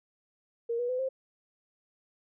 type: tone with pitch steps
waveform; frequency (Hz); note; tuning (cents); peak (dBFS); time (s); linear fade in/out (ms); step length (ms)
sine; 466.2 / 485.7 / 506.1 / 527.2; A#4 / B4 / B4 / C5; 0 / -29 / +42 / +13; -28; 0.69-1.09; 10; 100
effects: none